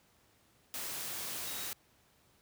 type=tone in noise; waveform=sine; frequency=3800 Hz; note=A#7; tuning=33 cents sharp; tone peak=-48 dBFS; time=1.47-1.67 s; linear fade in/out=0 ms; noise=white; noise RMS=-40 dBFS; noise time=0.74-1.73 s; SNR=-11 dB; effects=pink hiss -68 dBFS RMS until 2.41 s + high-pass 60 Hz 12 dB/octave